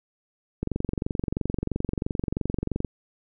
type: click train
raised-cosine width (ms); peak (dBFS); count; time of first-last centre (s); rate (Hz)
3; -13; 52; 0.63-2.847; 23
effects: none